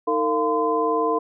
sine tone cluster, 314.4 / 453.9 / 693 / 1024 Hz, D#4 / A#4 / F5 / C6, +18 / -46 / -14 / -38 cents, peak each -27 / -22 / -27 / -23 dBFS, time 0.07-1.19 s, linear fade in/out 10 ms, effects none

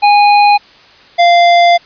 square tone pair in turn, 823 / 693.3 Hz, G#5 / F5, -16 / -13 cents, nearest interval minor third, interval 297 cents, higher first, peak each -5 dBFS, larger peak neither, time 0.02-0.58 / 1.18-1.78 s, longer second, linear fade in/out 20 ms, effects white hiss -41 dBFS RMS until 1.85 s + resampled to 11025 Hz

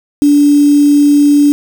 sine tone with quantisation, 289.9 Hz, D4, 22 cents flat, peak -4 dBFS, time 0.22-1.52 s, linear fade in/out 0 ms, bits 4, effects none

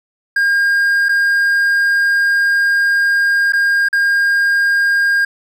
triangle tone with dropouts, 1614 Hz, G#6, 50 cents flat, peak -9 dBFS, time 0.36-5.25 s, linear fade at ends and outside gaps 5 ms, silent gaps 1.086-1.091 / 3.523-3.533 / 3.887-3.928 s, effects none

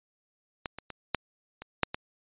clicks, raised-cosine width 0.3 ms, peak -16 / -23 / -23 / -9 / -24 / -6 / -16 dBFS, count 7, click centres 0.658 / 0.786 / 0.903 / 1.147 / 1.62 / 1.833 / 1.945 s, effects resampled to 8000 Hz

